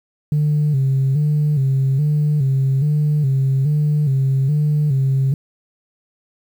sine tone with vibrato, 141.9 Hz, C#3, 41 cents sharp, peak -12 dBFS, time 0.32-5.34 s, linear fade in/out 2 ms, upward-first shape square, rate 1.2 Hz, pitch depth 92 cents each way, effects tanh soft clip ceiling -11 dBFS + 8-bit

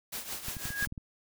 white noise with tremolo, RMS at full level -36 dBFS, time 0.12-0.87 s, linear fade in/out 10 ms, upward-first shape triangle, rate 6 Hz, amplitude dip 75%
sine tone with exponential growth, 1646 Hz, G#6, 16 cents flat, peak -26 dBFS, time 0.46-0.85 s, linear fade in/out 1 ms, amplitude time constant 83 ms
clicks, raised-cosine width 5 ms, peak -28 dBFS, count 8, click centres 0.484 / 0.568 / 0.655 / 0.705 / 0.826 / 0.872 / 0.924 / 0.978 s
effects none

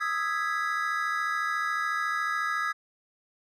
triangle chord, E major seventh, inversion third, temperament equal, 1244.5 / 1318.5 / 1661.2 / 1975.5 Hz, D#6 / E6 / G#6 / B6, 0 / 0 / 0 / 0 cents, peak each -29 / -32 / -29 / -34 dBFS, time 0-2.73 s, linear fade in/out 20 ms, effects none

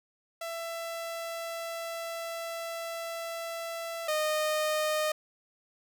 sawtooth tone pair in turn, 667 / 614.8 Hz, E5 / D#5, +20 / -21 cents, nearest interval minor second, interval 141 cents, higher first, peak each -31 / -23 dBFS, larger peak second, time 0.41-4.08 / 4.08-5.12 s, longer first, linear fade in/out 5 ms, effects none

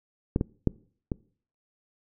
clicks, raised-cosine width 3 ms, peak -10 / -13 / -8 / -15 dBFS, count 4, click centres 0.361 / 0.411 / 0.673 / 1.118 s, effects noise-tail reverb RT60 0.5 s tail -23 dB re dry

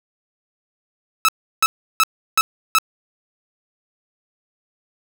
sawtooth tone bursts, 1303 Hz, E6, 20 cents flat, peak -8 dBFS, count 5, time 1.25-2.785 s, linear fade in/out 0 ms, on 35 ms, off 340 ms, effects none

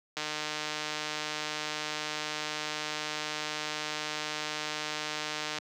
click train, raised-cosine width 0.2 ms, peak -16 dBFS, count 824, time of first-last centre 0.17-5.584 s, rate 152 Hz, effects high-pass 200 Hz 12 dB/octave

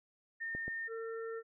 sine tone, 1821 Hz, A#6, 41 cents flat, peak -37 dBFS, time 0.4-0.89 s, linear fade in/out 20 ms
clicks, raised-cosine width 2 ms, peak -30 dBFS, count 2, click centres 0.55 / 0.68 s
harmonic tone, 453.1 Hz, A#4, 49 cents flat, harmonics 1 / 3 / 4, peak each -39 / -49 / -51 dBFS, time 0.87-1.43 s, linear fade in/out 50 ms
effects none

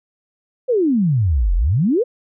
sine exponential two-way sweep, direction down then up, 534 to 39.96 to 534 Hz, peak -13 dBFS, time 0.68-2.04 s, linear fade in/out 20 ms, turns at 1.55 s, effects none

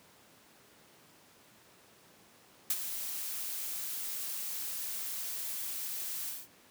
blue noise with ADSR envelope, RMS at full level -28 dBFS, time 2.7-6.48 s, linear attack 4 ms, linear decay 43 ms, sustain -10 dB, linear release 200 ms, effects pink hiss -60 dBFS RMS until 6.7 s + high-pass 150 Hz 12 dB/octave

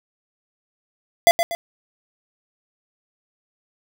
square tone with echo, 680 Hz, F5, 46 cents flat, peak -9 dBFS, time 1.27-1.31 s, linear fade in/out 0 ms, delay 120 ms, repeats 2, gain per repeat -8 dB, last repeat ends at 1.55 s, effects none

